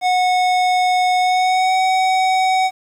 square tone with pitch glide, 732 to 751.7 Hz, F#5 to F#5, -19 to +27 cents, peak -14 dBFS, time 0.01-2.71 s, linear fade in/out 50 ms, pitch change +46 cents, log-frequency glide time 1.2-1.78 s, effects low-pass 6000 Hz 12 dB/octave + 8-bit

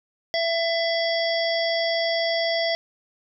harmonic tone, 668 Hz, E5, 23 cents sharp, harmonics 1 / 3 / 5 / 7 / 8, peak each -23 / -28 / -30 / -31 / -32 dBFS, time 0.34-2.75 s, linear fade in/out 0 ms, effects none

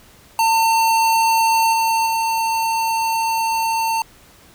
square tone with level steps, 902 Hz, A5, 43 cents sharp, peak -14 / -16 / -18 dBFS, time 0.39-4.02 s, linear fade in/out 2 ms, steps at 1.73 / 2.06 s, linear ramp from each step 5 ms, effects pink hiss -48 dBFS RMS until 4.54 s

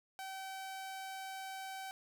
sawtooth tone, 768 Hz, G5, 36 cents flat, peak -39 dBFS, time 0.19-1.91 s, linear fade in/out 0 ms, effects none

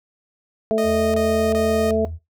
harmonic tone, 220 Hz, A3, in tune, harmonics 1 / 2 / 3, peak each -23 / -19 / -19 dBFS, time 0.71-2.05 s, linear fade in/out 0 ms
sawtooth tone bursts, 619 Hz, D#5, 9 cents flat, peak -22 dBFS, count 3, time 0.78-1.908 s, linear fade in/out 0 ms, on 360 ms, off 24 ms
sine tone with pitch glide, 82.41 to 81.65 Hz, E2 to E2, 0 to -16 cents, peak -28 dBFS, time 0.83-2.19 s, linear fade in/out 50 ms, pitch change -16 cents, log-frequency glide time 1.29-1.5 s
effects noise-tail reverb RT60 0.2 s tail -18 dB re dry

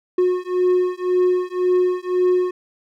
triangle beating tone pair, 362.2 / 364.1 Hz, F#4 / F#4, -37 / -28 cents, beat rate 1.9 Hz, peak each -17 dBFS, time 0.18-2.51 s, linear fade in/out 5 ms, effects none

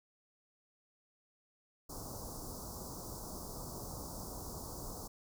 pink band-stop noise, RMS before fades -45 dBFS, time 1.89-5.08 s, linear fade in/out 10 ms, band 1200 to 4800 Hz, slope 48 dB/octave, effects none

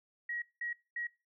sine tone bursts at uneven times, 1904 Hz, A#6, 36 cents sharp, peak -35 dBFS, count 3, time 0.29-0.42 / 0.61-0.73 / 0.96-1.07 s, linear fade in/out 5 ms, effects noise-tail reverb RT60 0.3 s tail -23 dB re dry

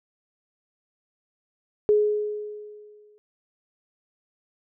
sine tone with exponential decay, 420 Hz, G#4, 19 cents sharp, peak -14 dBFS, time 1.89-3.18 s, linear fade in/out 0 ms, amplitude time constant 280 ms, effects none

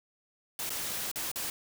white noise with dropouts, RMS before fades -35 dBFS, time 0.59-1.5 s, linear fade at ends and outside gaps 1 ms, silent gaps 0.694-0.703 / 1.115-1.158 / 1.316-1.358 s, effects none

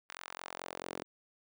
sawtooth tone with high-pass filter sweep, 44.61 Hz, F1, 38 cents sharp, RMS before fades -45 dBFS, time 0.09-1.04 s, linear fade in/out 0 ms, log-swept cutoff 1500 to 330 Hz, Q 1.2, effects none

